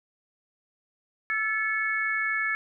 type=tone cluster; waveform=sine; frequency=1329 / 1728 / 2204 Hz; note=E6 / A6 / C#7; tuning=+14 / -32 / -11 cents; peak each=-33 / -27 / -29 dBFS; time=1.3-2.55 s; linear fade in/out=0 ms; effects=none